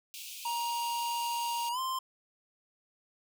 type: high-pass noise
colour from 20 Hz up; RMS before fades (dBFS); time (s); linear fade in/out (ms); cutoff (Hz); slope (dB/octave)
pink; -44; 0.14-1.69; 0; 2400; 96
type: tone with pitch glide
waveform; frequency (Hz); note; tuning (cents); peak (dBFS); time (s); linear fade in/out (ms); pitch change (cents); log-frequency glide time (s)
square; 942 to 1045.2; A#5 to C6; +18 to -2; -32; 0.45-1.99; 5; +180; 1.71-1.79
effects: none